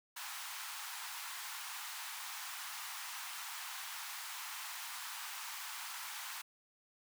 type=high-pass noise; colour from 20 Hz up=pink; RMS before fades=-45 dBFS; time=0.16-6.42 s; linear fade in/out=10 ms; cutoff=840 Hz; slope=48 dB/octave; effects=none